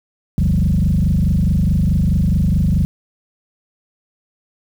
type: tone with frequency modulation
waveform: sine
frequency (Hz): 120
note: B2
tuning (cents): -49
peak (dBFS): -11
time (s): 0.38-2.85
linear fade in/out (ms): 0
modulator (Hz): 24.7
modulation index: 3.1
effects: tanh soft clip ceiling -7 dBFS + 7-bit